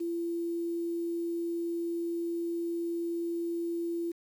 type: tone with quantisation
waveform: sine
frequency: 339.9 Hz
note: F4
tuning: 47 cents flat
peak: -30 dBFS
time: 0-4.12 s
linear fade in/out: 10 ms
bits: 9
effects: none